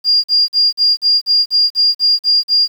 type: tone bursts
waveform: sine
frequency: 4813 Hz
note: D8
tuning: 42 cents sharp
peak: -8 dBFS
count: 11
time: 0.04-2.68 s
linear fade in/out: 50 ms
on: 200 ms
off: 44 ms
effects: 7-bit